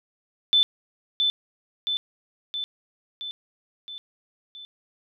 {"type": "tone with echo", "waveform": "sine", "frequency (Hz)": 3520, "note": "A7", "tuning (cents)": 0, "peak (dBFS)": -15, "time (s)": [0.53, 0.63], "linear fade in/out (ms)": 0, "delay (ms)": 670, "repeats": 6, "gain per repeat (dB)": -4, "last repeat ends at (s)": 4.65, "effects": []}